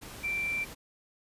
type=tone in noise; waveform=sine; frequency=2349 Hz; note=D7; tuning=in tune; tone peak=-29 dBFS; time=0.23-0.65 s; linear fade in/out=20 ms; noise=pink; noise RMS=-45 dBFS; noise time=0.01-0.75 s; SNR=+13 dB; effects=resampled to 32000 Hz